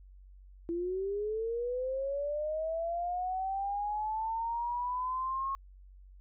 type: linear sweep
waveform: sine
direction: up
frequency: 334.2 to 1091 Hz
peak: -31 dBFS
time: 0.69-5.55 s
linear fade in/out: 0 ms
effects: added 47 Hz sine -51 dBFS peak until 6.2 s